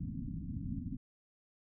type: low-pass noise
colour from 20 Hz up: white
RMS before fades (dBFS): -40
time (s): 0-0.97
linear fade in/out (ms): 10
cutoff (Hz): 280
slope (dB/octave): 96
effects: none